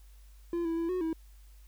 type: tone with pitch steps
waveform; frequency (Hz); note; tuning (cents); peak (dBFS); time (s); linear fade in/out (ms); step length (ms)
triangle; 342.2 / 329.7 / 333.6 / 366.2 / 323.5; F4 / E4 / E4 / F#4 / E4; -35 / 0 / +21 / -18 / -32; -27; 0.53-1.13; 2; 120
effects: added 50 Hz sine -51 dBFS peak until 1.67 s + white hiss -66 dBFS RMS until 1.67 s